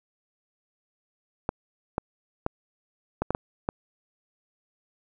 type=clicks; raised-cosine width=1 ms; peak=-11 dBFS; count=7; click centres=1.491 / 1.981 / 2.464 / 3.22 / 3.306 / 3.349 / 3.689 s; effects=none